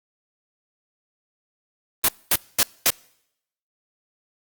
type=noise bursts; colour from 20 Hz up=white; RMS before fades=-17 dBFS; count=4; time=2.04-2.902 s; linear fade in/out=0 ms; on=43 ms; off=230 ms; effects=noise-tail reverb RT60 0.8 s tail -26 dB re dry + Opus 32 kbps